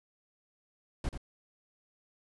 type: noise with echo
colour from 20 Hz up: brown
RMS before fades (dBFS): -32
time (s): 1.04-1.09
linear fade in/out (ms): 2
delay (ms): 87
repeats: 1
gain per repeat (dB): -8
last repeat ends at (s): 1.177
effects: resampled to 24000 Hz